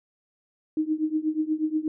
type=tone with tremolo; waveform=sine; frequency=311.1 Hz; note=D#4; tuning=in tune; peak=-19 dBFS; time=0.77-1.88 s; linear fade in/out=2 ms; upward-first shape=triangle; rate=8.3 Hz; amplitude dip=95%; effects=none